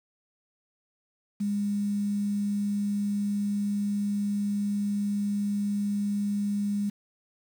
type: tone with quantisation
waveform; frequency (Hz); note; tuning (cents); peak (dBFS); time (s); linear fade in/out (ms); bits
sine; 203.8; G#3; -32; -25; 1.4-6.9; 10; 8
effects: none